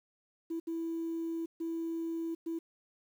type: tone bursts at uneven times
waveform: sine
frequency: 330.1 Hz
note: E4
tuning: 2 cents sharp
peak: -32 dBFS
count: 4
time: 0.5-0.6 / 0.67-1.46 / 1.6-2.35 / 2.46-2.59 s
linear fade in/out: 10 ms
effects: tanh soft clip ceiling -30 dBFS + 10-bit